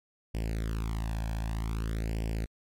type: tone with flanger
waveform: sawtooth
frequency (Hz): 55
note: A1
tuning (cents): 0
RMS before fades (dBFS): -32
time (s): 0.34-2.46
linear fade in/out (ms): 10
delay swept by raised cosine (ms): 0.38 to 1.22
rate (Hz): 0.53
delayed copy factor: +0.9
effects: MP3 64 kbps